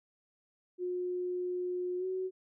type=tone with pitch glide; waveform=sine; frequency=360 to 373.6 Hz; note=F#4 to F#4; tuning=-47 to +17 cents; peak=-32 dBFS; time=0.78-2.31 s; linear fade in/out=50 ms; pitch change=+64 cents; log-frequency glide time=1.98-2.05 s; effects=none